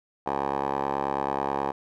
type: tone with band-pass filter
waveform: 10% pulse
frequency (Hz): 69.3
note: C#2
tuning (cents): 0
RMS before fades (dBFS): -28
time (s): 0.26-1.72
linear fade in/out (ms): 10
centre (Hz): 760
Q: 5.2
effects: none